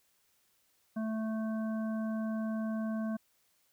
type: harmonic tone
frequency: 220 Hz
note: A3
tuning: in tune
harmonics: 1 / 3 / 5 / 7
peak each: -32 / -42 / -49 / -50 dBFS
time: 0.96-3.17 s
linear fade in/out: 10 ms
effects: white hiss -72 dBFS RMS until 3.72 s